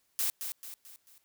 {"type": "noise with echo", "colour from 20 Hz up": "blue", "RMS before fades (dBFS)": -30, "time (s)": [0.19, 0.3], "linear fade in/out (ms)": 0, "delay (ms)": 220, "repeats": 4, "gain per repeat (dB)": -7, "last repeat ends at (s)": 1.18, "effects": ["white hiss -73 dBFS RMS until 1.24 s"]}